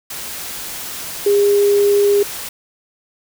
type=tone in noise; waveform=sine; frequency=406.1 Hz; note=G#4; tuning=39 cents flat; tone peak=-10 dBFS; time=1.26-2.23 s; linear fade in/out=5 ms; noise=white; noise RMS=-28 dBFS; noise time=0.1-2.49 s; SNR=+15 dB; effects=none